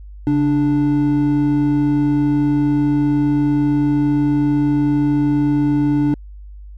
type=tone pair together; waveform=triangle; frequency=138.59 / 293.7 Hz; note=C#3 / D4; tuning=0 / 0 cents; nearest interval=octave + minor second; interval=1300 cents; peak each=-18 / -12 dBFS; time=0.27-6.14 s; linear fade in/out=0 ms; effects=added 50 Hz sine -33 dBFS peak until 6.77 s